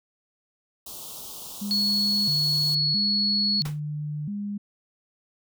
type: band-stop noise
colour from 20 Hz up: white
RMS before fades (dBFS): -39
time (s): 0.86-2.75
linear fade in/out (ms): 5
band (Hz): 1200 to 3000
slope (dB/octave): 48
type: tone with vibrato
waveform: sine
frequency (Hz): 174.61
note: F3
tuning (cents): 0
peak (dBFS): -28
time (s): 1.61-4.58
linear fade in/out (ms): 10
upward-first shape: square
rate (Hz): 0.75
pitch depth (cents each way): 270
type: tone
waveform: sine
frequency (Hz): 4368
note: C#8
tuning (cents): -26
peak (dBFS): -21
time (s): 1.71-3.62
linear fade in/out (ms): 0
type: noise with exponential decay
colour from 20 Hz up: pink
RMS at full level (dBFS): -32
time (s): 3.65-3.8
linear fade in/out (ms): 5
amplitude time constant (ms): 32
effects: none